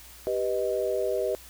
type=chord; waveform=sine; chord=G augmented; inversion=none; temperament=equal; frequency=392 / 493.9 / 622.3 Hz; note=G4 / B4 / D#5; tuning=0 / 0 / 0 cents; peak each=-29 dBFS; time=0.27-1.35 s; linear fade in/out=0 ms; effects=added 60 Hz sine -52 dBFS peak until 1.49 s + white hiss -49 dBFS RMS until 1.49 s